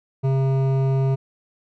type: tone with hard clipping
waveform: sine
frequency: 134.2 Hz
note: C3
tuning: 44 cents sharp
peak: -19 dBFS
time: 0.23-1.16 s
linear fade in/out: 20 ms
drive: 12 dB
effects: none